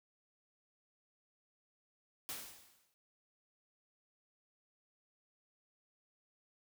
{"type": "noise with exponential decay", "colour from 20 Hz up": "white", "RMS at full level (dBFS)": -41, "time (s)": [2.29, 2.94], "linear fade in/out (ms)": 0, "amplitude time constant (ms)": 140, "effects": []}